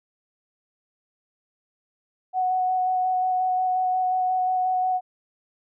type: tone with vibrato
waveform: sine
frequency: 740 Hz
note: F#5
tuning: in tune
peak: -20 dBFS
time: 2.33-5.01 s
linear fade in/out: 50 ms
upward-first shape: square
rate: 5.6 Hz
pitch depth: 9 cents each way
effects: none